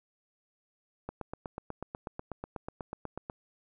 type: click train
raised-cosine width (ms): 1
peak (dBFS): -23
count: 19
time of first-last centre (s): 1.09-3.299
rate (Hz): 8.15
effects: none